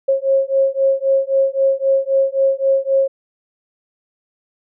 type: beating tone pair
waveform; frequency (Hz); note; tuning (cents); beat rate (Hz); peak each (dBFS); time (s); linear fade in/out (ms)
sine; 539 / 542.8; C#5 / C#5; -49 / -36; 3.8; -16; 0.08-3.08; 10
effects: none